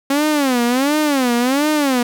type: tone with vibrato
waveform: sawtooth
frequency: 269.8 Hz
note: C#4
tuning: 47 cents flat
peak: -10 dBFS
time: 0.1-2.03 s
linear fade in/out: 5 ms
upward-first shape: sine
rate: 1.4 Hz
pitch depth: 220 cents each way
effects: none